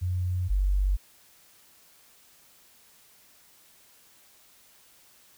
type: tone pair in turn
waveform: sine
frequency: 90.5 / 47.94 Hz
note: F#2 / G1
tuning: -38 / -38 cents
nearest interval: major seventh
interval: 1100 cents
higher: first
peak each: -25 / -21 dBFS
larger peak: second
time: 0.01-0.49 / 0.49-0.97 s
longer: neither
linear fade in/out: 20 ms
effects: white hiss -58 dBFS RMS until 5.37 s